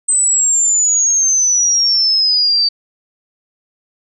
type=exponential sweep; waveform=sine; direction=down; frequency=8180 to 4600 Hz; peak=-10 dBFS; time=0.08-2.69 s; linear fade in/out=10 ms; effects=none